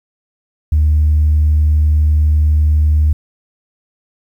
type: tone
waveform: sine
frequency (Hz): 76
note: D#2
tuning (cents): -40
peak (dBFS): -7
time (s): 0.72-3.13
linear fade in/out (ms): 5
effects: tanh soft clip ceiling -5 dBFS + 8-bit